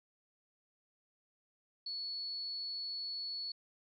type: tone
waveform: sine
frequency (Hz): 4407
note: C#8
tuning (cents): -11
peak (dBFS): -38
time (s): 1.86-3.52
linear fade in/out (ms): 5
effects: none